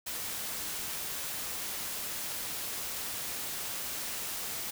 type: noise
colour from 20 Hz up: white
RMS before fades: -37 dBFS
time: 0.06-4.71 s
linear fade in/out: 10 ms
effects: none